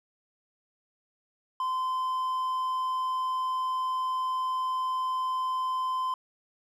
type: tone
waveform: triangle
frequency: 1030 Hz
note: C6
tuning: 28 cents flat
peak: -25 dBFS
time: 1.6-6.14 s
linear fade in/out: 2 ms
effects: none